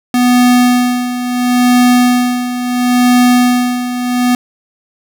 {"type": "tone with tremolo", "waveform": "square", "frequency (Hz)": 246.9, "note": "B3", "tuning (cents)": 0, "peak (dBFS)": -6, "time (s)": [0.14, 4.35], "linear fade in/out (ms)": 2, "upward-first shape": "sine", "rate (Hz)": 0.73, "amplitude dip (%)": 70, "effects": []}